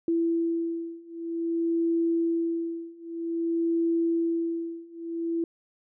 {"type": "beating tone pair", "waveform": "sine", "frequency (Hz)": [333.4, 333.92], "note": ["E4", "E4"], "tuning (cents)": [20, 22], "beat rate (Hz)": 0.52, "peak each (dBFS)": [-28, -27], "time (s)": [0.08, 5.44], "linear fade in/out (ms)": 2, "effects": []}